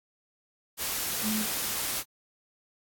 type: tone in noise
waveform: sine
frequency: 216.3 Hz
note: A3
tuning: 29 cents flat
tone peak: -28 dBFS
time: 1.22-1.46 s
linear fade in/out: 50 ms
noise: white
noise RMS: -31 dBFS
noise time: 0.77-2.04 s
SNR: 0 dB
effects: AAC 64 kbps